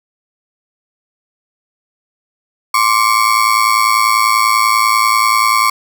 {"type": "ring-modulated tone", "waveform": "35% pulse", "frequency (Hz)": 1108.7, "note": "C#6", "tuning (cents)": 0, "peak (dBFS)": -5, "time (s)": [2.74, 5.7], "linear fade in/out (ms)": 5, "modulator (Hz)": 55.1, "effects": []}